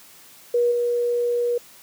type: tone with level steps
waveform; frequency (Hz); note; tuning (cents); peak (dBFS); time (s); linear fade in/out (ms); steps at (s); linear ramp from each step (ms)
sine; 480.4; B4; -48; -16 / -19; 0.54-1.58; 5; 0.71; 10
effects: white hiss -48 dBFS RMS until 1.82 s + high-pass 100 Hz 12 dB/octave